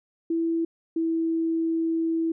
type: tone pair in turn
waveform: sine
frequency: 330.7 / 327.5 Hz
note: E4 / E4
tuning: +6 / -11 cents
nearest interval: unison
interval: 17 cents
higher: first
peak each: -22 dBFS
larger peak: neither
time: 0.3-0.65 / 0.96-2.32 s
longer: second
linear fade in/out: 5 ms
effects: none